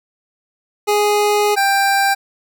25% pulse tone pair in turn, 415.3 / 789.7 Hz, G#4 / G5, 0 / +13 cents, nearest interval major seventh, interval 1113 cents, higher second, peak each -9 dBFS, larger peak neither, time 0.87-1.56 / 1.56-2.15 s, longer first, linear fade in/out 20 ms, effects none

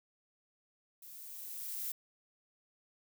violet noise with level ramp, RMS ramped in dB -52 to -38 dBFS, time 1.02-1.92 s, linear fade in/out 5 ms, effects none

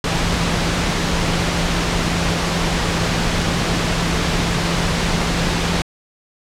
sine tone in noise, 170 Hz, F3, 46 cents flat, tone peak -23 dBFS, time 0.04-5.82 s, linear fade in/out 2 ms, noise pink, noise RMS -19 dBFS, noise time 0.04-5.82 s, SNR -7 dB, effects low-pass 6000 Hz 12 dB/octave

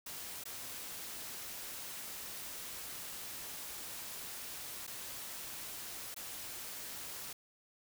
white noise with dropouts, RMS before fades -45 dBFS, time 0.06-7.33 s, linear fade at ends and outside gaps 5 ms, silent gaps 0.438-0.454 / 4.868-4.875 / 6.144-6.163 s, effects none

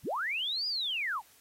sine linear two-way sweep, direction up then down, 34.65 to 4978 to 753 Hz, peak -30 dBFS, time 0.03-1.22 s, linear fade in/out 50 ms, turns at 0.67 s, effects white hiss -61 dBFS RMS until 1.4 s + AAC 48 kbps

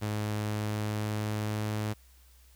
sawtooth tone with pitch glide, 105.9 to 106.82 Hz, G#2 to G#2, +34 to +49 cents, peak -26 dBFS, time 0.01-1.94 s, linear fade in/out 20 ms, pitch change +15 cents, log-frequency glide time 0.49-1.8 s, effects added 62 Hz sine -56 dBFS peak until 2.55 s + white hiss -63 dBFS RMS until 2.55 s

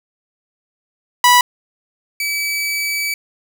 sawtooth tone pair in turn, 982 / 2295 Hz, B5 / D7, -10 / -40 cents, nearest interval octave + minor third, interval 1470 cents, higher second, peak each -4 / -15 dBFS, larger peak first, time 1.24-1.41 / 2.2-3.14 s, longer second, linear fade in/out 2 ms, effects none

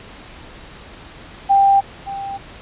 sine tone with echo, 790 Hz, G5, 13 cents sharp, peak -9 dBFS, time 1.49-1.81 s, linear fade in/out 20 ms, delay 570 ms, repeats 1, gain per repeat -15 dB, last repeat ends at 2.38 s, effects pink hiss -39 dBFS RMS until 2.61 s + resampled to 8000 Hz

